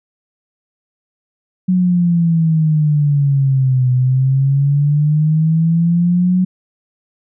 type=exponential two-way sweep; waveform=sine; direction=down then up; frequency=185.1 to 125.8 to 185.1 Hz; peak=-10 dBFS; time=1.68-6.45 s; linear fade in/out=10 ms; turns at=3.91 s; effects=none